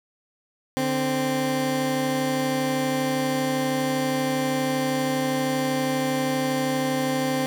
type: tone pair together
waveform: 20% pulse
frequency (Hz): 146.83 / 261.1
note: D3 / C4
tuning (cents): 0 / -3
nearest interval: minor seventh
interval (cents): 997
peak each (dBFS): -25 / -18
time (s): 0.77-7.46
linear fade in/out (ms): 0
effects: none